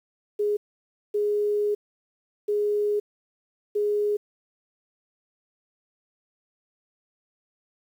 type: tone bursts at uneven times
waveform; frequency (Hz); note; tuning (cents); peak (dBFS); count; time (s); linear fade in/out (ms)
sine; 415.3; G#4; 0; -21; 4; 0.39-0.57 / 1.14-1.75 / 2.48-3 / 3.75-4.17; 10
effects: 9-bit